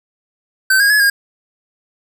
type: tone with pitch steps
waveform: square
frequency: 1541 / 1633 / 1699 / 1624 Hz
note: G6 / G#6 / G#6 / G#6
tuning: -30 / -30 / +39 / -39 cents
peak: -10 dBFS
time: 0.7-1.1 s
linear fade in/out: 5 ms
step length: 100 ms
effects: 8-bit